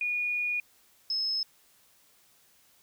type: tone pair in turn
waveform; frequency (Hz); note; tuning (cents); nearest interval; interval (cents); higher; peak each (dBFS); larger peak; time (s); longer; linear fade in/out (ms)
sine; 2448 / 5187; D#7 / E8; -29 / -29; octave + minor second; 1300; second; -27; neither; 0.01-0.6 / 1.1-1.43; first; 2
effects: white hiss -63 dBFS RMS until 2.82 s